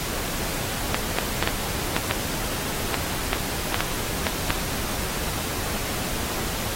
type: clicks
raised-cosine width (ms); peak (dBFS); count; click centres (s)
0.3; -4; 12; 0.945 / 1.186 / 1.426 / 1.475 / 1.965 / 2.111 / 2.943 / 3.331 / 3.744 / 3.806 / 4.268 / 4.505
effects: pink hiss -29 dBFS RMS until 6.75 s + AAC 48 kbps